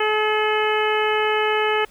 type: harmonic tone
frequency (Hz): 428.4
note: A4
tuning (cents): -46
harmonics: 1 / 2 / 3 / 4 / 5 / 6 / 7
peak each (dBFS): -21 / -24 / -26 / -27 / -28 / -29 / -29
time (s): 0-1.85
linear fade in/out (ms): 5
effects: pink hiss -52 dBFS RMS until 1.9 s